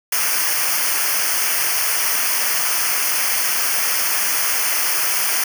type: noise with comb filter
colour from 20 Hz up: white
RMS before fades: -19 dBFS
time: 0.12-5.44 s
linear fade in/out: 5 ms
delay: 0.26 ms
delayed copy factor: -0.9
effects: none